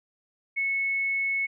sine tone, 2200 Hz, C#7, 14 cents flat, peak -24 dBFS, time 0.56-1.47 s, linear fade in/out 20 ms, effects none

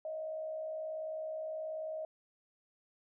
sine tone with frequency modulation, 630 Hz, D#5, 21 cents sharp, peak -37 dBFS, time 0.05-2.05 s, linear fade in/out 2 ms, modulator 58.7 Hz, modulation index 0.39, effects none

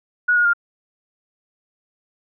sine tone with pitch steps, 1459 / 1438 / 1403 Hz, F#6 / F#6 / F6, -25 / -50 / +8 cents, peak -13 dBFS, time 0.28-0.535 s, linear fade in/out 10 ms, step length 85 ms, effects none

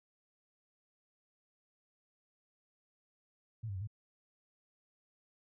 sine tone with pitch steps, 112 / 98.5 / 92.6 / 106.3 Hz, A2 / G2 / F#2 / G#2, +31 / +9 / +2 / +41 cents, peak -37 dBFS, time 3.63-3.874 s, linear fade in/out 10 ms, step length 61 ms, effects none

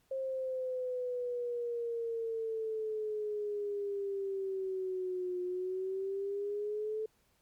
sine exponential two-way sweep, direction down then up, 534 to 358.9 to 438.1 Hz, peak -33 dBFS, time 0.11-7.06 s, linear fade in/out 5 ms, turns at 5.42 s, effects pink hiss -72 dBFS RMS until 7.41 s + MP3 96 kbps

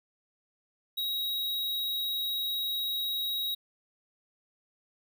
square tone, 3819 Hz, A#7, 41 cents sharp, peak -30 dBFS, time 0.97-3.55 s, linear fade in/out 10 ms, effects none

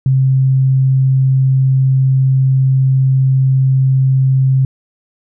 sine tone, 132.6 Hz, C3, 23 cents sharp, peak -8 dBFS, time 0.06-4.65 s, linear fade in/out 2 ms, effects none

